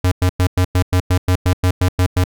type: tone bursts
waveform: square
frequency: 91 Hz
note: F#2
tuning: 28 cents flat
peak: -12 dBFS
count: 13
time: 0.04-2.241 s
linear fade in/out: 5 ms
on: 77 ms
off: 100 ms
effects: none